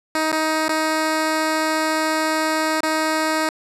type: tone with dropouts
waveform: 10% pulse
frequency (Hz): 314.3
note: D#4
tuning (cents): +18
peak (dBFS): -10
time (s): 0.15-3.49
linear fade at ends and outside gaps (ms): 1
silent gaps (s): 0.318-0.326 / 0.682-0.692 / 2.806-2.832
effects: low-pass 11000 Hz 12 dB/octave